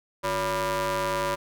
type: ring-modulated tone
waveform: sawtooth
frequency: 207.7 Hz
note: G#3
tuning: in tune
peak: -18 dBFS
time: 0.23-1.36 s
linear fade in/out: 20 ms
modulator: 776 Hz
effects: none